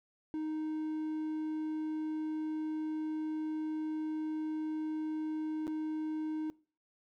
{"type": "tone with dropouts", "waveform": "triangle", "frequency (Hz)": 311.1, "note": "D#4", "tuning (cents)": 0, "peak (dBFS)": -32, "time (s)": [0.34, 6.5], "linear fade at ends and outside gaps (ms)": 0, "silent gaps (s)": [5.669, 5.678], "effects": ["noise-tail reverb RT60 0.4 s tail -23 dB re dry"]}